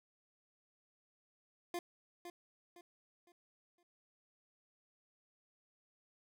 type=tone with echo; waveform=25% pulse; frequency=349.2 Hz; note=F4; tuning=in tune; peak=-34 dBFS; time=1.74-1.79 s; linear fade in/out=2 ms; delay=510 ms; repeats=4; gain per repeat=-9 dB; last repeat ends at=3.83 s; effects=none